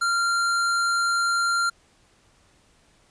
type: tone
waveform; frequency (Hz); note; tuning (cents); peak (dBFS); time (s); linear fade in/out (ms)
square; 1385; F6; -15; -21; 0.01-1.7; 10
effects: pink hiss -60 dBFS RMS until 3.1 s + resampled to 22050 Hz